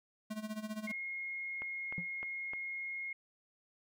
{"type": "tone with tremolo", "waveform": "square", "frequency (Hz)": 215.2, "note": "A3", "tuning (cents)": -38, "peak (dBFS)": -37, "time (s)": [0.3, 0.92], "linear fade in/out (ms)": 10, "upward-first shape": "sine", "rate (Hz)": 15, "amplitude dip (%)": 80}
{"type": "tone", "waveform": "sine", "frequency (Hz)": 2151, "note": "C7", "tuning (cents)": 47, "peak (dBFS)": -38, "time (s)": [0.87, 3.13], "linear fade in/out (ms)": 5}
{"type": "click train", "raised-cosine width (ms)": 0.5, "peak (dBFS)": -31, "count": 4, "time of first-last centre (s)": [1.62, 2.535], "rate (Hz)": 3.28}
{"type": "tone with exponential decay", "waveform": "triangle", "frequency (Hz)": 174.3, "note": "F3", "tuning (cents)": -3, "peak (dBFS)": -32, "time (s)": [1.98, 2.08], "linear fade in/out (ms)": 0, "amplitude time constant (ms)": 21}
{"effects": []}